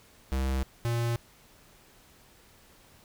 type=tone pair in turn; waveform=square; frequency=66.1 / 117.64 Hz; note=C2 / A#2; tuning=+18 / +16 cents; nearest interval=minor seventh; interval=998 cents; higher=second; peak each=-27 dBFS; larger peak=neither; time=0.32-0.63 / 0.85-1.16 s; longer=neither; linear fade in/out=0 ms; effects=pink hiss -58 dBFS RMS until 3.04 s